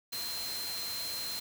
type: tone in noise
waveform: sine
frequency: 4140 Hz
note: C8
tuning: 19 cents flat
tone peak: -37 dBFS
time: 0.12-1.4 s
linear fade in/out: 10 ms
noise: white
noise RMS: -40 dBFS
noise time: 0.12-1.4 s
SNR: 0 dB
effects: none